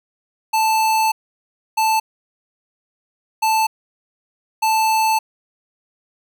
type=tone bursts at uneven times; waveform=square; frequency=880 Hz; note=A5; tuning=in tune; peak=-15 dBFS; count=4; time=0.53-1.12 / 1.77-2 / 3.42-3.67 / 4.62-5.19 s; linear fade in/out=10 ms; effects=none